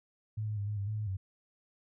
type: tone with pitch steps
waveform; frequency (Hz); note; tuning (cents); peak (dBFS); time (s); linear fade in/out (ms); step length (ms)
sine; 107.8 / 106.6 / 101.3 / 105.1 / 99.6 / 107.4 / 106.7 / 95.3; A2 / G#2 / G#2 / G#2 / G2 / A2 / G#2 / G2; -35 / +46 / -43 / +21 / +28 / -41 / +47 / -48; -32; 0.37-1.17; 10; 100
effects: none